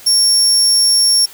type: tone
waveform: 30% pulse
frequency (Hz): 5500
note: F8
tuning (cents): -27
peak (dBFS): -5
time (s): 0.06-1.26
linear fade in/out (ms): 10
effects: white hiss -38 dBFS RMS until 1.33 s